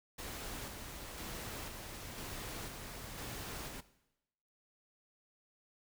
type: noise with tremolo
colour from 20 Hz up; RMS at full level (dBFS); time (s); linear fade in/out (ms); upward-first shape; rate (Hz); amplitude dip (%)
pink; -44; 0.18-3.81; 10; square; 1; 30
effects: noise-tail reverb RT60 0.9 s tail -17 dB re dry